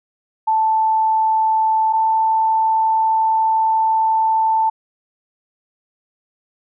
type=tone pair in turn; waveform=sine; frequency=880 / 885.6 Hz; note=A5 / A5; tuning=0 / +11 cents; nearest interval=unison; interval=11 cents; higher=second; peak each=-13 dBFS; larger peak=neither; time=0.47-1.93 / 1.93-4.7 s; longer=second; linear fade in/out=10 ms; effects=none